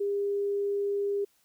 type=tone; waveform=sine; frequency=403 Hz; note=G4; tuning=48 cents sharp; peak=-26 dBFS; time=0-1.25 s; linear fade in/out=10 ms; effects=white hiss -68 dBFS RMS until 1.44 s